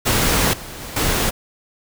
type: noise with level steps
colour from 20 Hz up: pink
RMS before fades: -17 / -34 / -32 / -19 dBFS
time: 0.05-1.31 s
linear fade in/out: 20 ms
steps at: 0.53 / 0.8 / 0.96 s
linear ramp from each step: 5 ms
effects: none